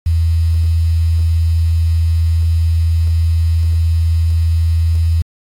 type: tone with quantisation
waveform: sine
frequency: 82.41 Hz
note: E2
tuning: in tune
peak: -10 dBFS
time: 0.06-5.22 s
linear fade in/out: 5 ms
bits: 6
effects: AAC 48 kbps